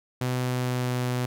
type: tone with pitch glide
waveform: sawtooth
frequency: 126.1 to 124.72 Hz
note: B2 to B2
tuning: +36 to +17 cents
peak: -21 dBFS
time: 0.21-1.26 s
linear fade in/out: 5 ms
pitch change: -19 cents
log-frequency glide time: 0.36-0.96 s
effects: none